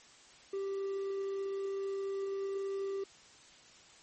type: tone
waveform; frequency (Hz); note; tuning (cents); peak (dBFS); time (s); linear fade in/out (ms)
triangle; 392; G4; 0; -32; 0.53-3.04; 5
effects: white hiss -58 dBFS RMS until 4.02 s + MP3 32 kbps